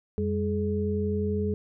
sine tone cluster, 90 / 201.5 / 423.3 Hz, F#2 / G3 / G#4, -47 / +48 / +33 cents, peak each -29 dBFS, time 0.18-1.54 s, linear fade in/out 0 ms, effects none

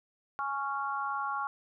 sine chord, Db major, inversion second, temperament just, 831.5 / 1108.7 / 1385.9 Hz, Ab5 / Db6 / F6, +2 / 0 / -14 cents, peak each -36 / -34 / -36 dBFS, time 0.39-1.47 s, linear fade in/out 0 ms, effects none

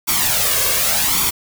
white noise with flanger, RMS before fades -17 dBFS, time 0.07-1.31 s, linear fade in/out 20 ms, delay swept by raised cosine 0.87 to 1.87 ms, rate 0.87 Hz, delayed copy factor +0.6, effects none

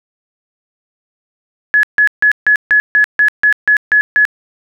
sine tone bursts, 1698 Hz, G#6, 38 cents sharp, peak -6 dBFS, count 11, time 1.74-4.252 s, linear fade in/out 0 ms, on 92 ms, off 150 ms, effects none

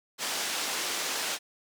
white band-pass noise, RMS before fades -32 dBFS, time 0.18-1.39 s, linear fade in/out 50 ms, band 290 to 6600 Hz, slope 12 dB/octave, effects none

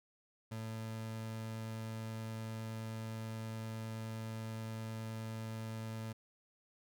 30% pulse tone, 111.3 Hz, A2, 20 cents sharp, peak -38 dBFS, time 0.51-6.13 s, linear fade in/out 10 ms, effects none

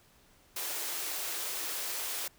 white high-pass noise, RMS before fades -36 dBFS, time 0.56-2.28 s, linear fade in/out 5 ms, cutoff 300 Hz, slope 96 dB/octave, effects pink hiss -63 dBFS RMS until 2.38 s

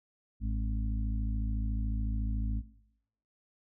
harmonic tone, 53.9 Hz, A1, 35 cents flat, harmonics 1 / 2 / 4 / 5, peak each -30 / -37 / -39 / -45 dBFS, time 0.4-2.63 s, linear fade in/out 50 ms, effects noise-tail reverb RT60 0.8 s tail -19 dB re dry

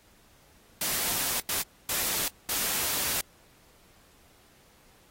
white noise bursts at uneven times, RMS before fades -29 dBFS, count 4, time 0.81-1.4 / 1.49-1.62 / 1.89-2.28 / 2.49-3.21 s, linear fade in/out 2 ms, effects pink hiss -60 dBFS RMS until 5.1 s + AAC 48 kbps

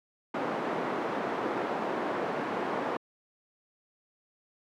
pink band-pass noise, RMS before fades -32 dBFS, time 0.34-2.97 s, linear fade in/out 5 ms, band 280 to 1200 Hz, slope 12 dB/octave, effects high-pass 150 Hz 12 dB/octave

